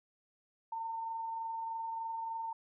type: tone with amplitude modulation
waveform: sine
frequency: 906 Hz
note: A#5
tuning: 50 cents flat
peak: -35 dBFS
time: 0.72-2.53 s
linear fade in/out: 5 ms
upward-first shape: sine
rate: 23.3 Hz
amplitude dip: 25%
effects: none